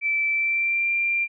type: tone with pitch glide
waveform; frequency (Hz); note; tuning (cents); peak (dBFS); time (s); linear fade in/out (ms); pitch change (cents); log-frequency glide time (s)
sine; 2324 to 2377; D7 to D7; -19 to +20; -20; 0.01-1.28; 50; +39; 0.3-0.91
effects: none